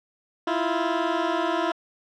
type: tone pair together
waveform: 15% pulse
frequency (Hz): 325.5 / 346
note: E4 / F4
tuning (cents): -22 / -16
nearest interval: minor second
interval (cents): 106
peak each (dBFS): -19 / -19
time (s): 0.47-1.72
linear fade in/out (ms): 5
effects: low-pass 3000 Hz 12 dB/octave